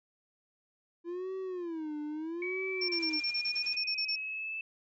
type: tone with vibrato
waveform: triangle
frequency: 336.6 Hz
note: E4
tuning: 36 cents sharp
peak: -33 dBFS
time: 1.04-3.21 s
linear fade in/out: 50 ms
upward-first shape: sine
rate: 0.77 Hz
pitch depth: 210 cents each way
type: exponential sweep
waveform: sine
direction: up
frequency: 2264 to 2637 Hz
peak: -35 dBFS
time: 2.42-4.61 s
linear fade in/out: 2 ms
type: tone bursts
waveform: sine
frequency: 5430 Hz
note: F8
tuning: 50 cents flat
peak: -30 dBFS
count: 13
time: 2.81-4.159 s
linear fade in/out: 10 ms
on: 77 ms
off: 29 ms
type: noise with tremolo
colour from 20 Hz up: white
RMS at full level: -49 dBFS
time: 2.91-3.76 s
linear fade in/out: 20 ms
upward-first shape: sine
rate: 11 Hz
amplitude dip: 65%
effects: resampled to 16000 Hz